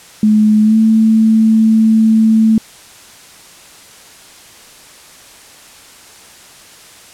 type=tone with pitch glide; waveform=sine; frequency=213.8 to 221.1 Hz; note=A3 to A3; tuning=-49 to +9 cents; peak=-6 dBFS; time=0.23-2.58 s; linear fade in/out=2 ms; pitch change=+58 cents; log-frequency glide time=0.63-0.76 s; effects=white hiss -39 dBFS RMS until 7.13 s + low-pass 10000 Hz 12 dB/octave